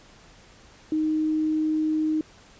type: tone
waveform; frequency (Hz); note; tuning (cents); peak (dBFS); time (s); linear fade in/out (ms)
sine; 311.1; D#4; 0; -21; 0.92-2.21; 2
effects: pink hiss -52 dBFS RMS until 2.59 s + resampled to 16000 Hz